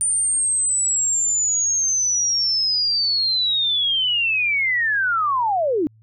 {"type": "linear sweep", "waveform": "sine", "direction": "down", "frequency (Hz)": [9100, 276.8], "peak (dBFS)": -17, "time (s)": [0.01, 5.87], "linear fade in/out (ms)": 0, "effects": ["added 110 Hz sine -49 dBFS peak until 6.02 s"]}